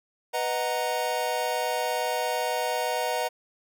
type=chord; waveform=square; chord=B major seventh; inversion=none; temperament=equal; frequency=493.9 / 622.3 / 740 / 932.3 Hz; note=B4 / D#5 / F#5 / A#5; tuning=0 / 0 / 0 / 0 cents; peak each=-32 dBFS; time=0.33-3.29 s; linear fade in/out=20 ms; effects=none